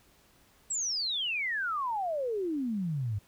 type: exponential sweep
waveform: sine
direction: down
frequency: 7910 to 96.8 Hz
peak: -29 dBFS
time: 0.7-3.19 s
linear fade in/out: 10 ms
effects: pink hiss -63 dBFS RMS until 3.27 s